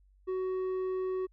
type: tone with low-pass filter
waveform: square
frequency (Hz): 373.5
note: F#4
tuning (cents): +16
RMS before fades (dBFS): -33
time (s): 0.27-1.27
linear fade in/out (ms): 20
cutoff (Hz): 860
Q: 0.66
effects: added 48 Hz sine -60 dBFS peak until 1.32 s